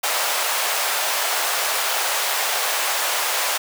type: high-pass noise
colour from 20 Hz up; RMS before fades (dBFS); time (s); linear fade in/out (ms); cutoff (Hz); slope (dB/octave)
pink; -22; 0.03-3.58; 10; 610; 24
effects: none